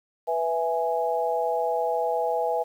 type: chord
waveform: sine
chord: E major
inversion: second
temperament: equal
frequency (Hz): 493.9 / 659.3 / 830.6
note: B4 / E5 / G#5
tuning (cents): 0 / 0 / 0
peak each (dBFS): -27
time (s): 0.27-2.64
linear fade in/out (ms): 20
effects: 9-bit